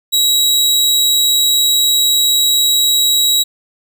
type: tone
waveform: sawtooth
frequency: 3861 Hz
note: B7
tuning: 40 cents flat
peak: -7 dBFS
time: 0.12-3.44 s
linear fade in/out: 20 ms
effects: none